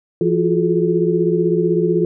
sine tone cluster, 170.3 / 347.4 / 363.3 / 427.4 Hz, F3 / F4 / F#4 / G#4, -43 / -9 / -32 / +50 cents, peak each -19 dBFS, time 0.21-2.05 s, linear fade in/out 2 ms, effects none

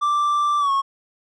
triangle tone with pitch glide, 1174.7 to 1096 Hz, D6 to C#6, 0 to -20 cents, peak -15 dBFS, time 0.01-0.82 s, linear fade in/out 20 ms, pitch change -120 cents, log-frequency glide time 0.59-0.71 s, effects resampled to 24000 Hz

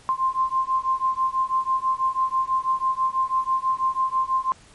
sine beating tone pair, 1046.5 / 1052.6 Hz, C6 / C6, 0 / +10 cents, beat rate 6.1 Hz, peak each -23 dBFS, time 0.09-4.52 s, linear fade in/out 0 ms, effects pink hiss -51 dBFS RMS until 4.74 s + MP3 48 kbps

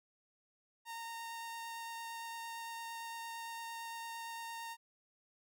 sawtooth tone with vibrato, 921 Hz, A#5, 21 cents flat, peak -39 dBFS, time 0.85-4.77 s, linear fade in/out 50 ms, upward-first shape triangle, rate 8.8 Hz, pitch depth 10 cents each way, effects none

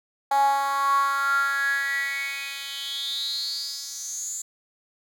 10% pulse tone with high-pass filter sweep, 277.2 Hz, C#4, in tune, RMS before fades -26 dBFS, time 0.31-4.42 s, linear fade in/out 5 ms, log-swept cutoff 780 to 7400 Hz, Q 9.6, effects none

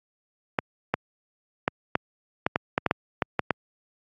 clicks, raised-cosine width 0.5 ms, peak -6 dBFS, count 12, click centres 0.588 / 0.94 / 1.679 / 1.954 / 2.465 / 2.559 / 2.779 / 2.863 / 2.911 / 3.222 / 3.393 / 3.507 s, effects high-pass 100 Hz 12 dB/octave + AAC 32 kbps

